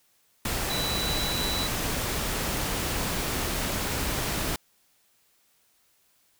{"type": "tone in noise", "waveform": "sine", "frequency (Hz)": 3951, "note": "B7", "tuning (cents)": 0, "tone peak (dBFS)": -30, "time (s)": [0.7, 1.67], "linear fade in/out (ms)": 2, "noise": "pink", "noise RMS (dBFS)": -29, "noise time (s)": [0.45, 4.56], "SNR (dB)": -4, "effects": ["white hiss -66 dBFS RMS until 6.39 s"]}